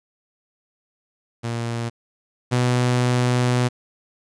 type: tone pair in turn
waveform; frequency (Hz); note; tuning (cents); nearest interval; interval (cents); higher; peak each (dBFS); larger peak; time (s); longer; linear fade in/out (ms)
sawtooth; 117.2 / 123.79; A#2 / B2; +10 / +4; minor second; 94; second; -20 / -13; second; 1.43-1.9 / 2.51-3.69; second; 20
effects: resampled to 22050 Hz + 9-bit